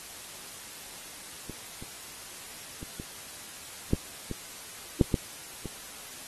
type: clicks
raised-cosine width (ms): 3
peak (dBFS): -24 / -29 / -27 / -26 / -10 / -21 / -6 / -10 / -22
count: 9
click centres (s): 1.497 / 1.825 / 2.829 / 2.999 / 3.934 / 4.313 / 5.012 / 5.142 / 5.657
effects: white hiss -44 dBFS RMS until 6.27 s + AAC 32 kbps